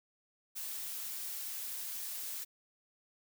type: noise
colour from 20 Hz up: blue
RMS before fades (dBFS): -41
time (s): 0.55-2.45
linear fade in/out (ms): 20
effects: none